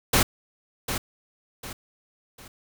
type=noise with echo; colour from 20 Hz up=pink; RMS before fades=-19 dBFS; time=0.13-0.23 s; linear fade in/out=5 ms; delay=750 ms; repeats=3; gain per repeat=-9 dB; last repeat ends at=2.48 s; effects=none